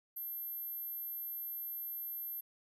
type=tone; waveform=sine; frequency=12660 Hz; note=G9; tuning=16 cents sharp; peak=-39 dBFS; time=0.16-2.41 s; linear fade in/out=10 ms; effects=none